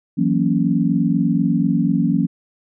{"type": "chord", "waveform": "sine", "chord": "F# dominant seventh", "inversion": "third", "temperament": "equal", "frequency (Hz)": [164.81, 185, 233.1, 277.2], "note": ["E3", "F#3", "A#3", "C#4"], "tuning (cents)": [0, 0, 0, 0], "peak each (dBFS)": -20, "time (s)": [0.17, 2.27], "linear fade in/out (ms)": 20, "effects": []}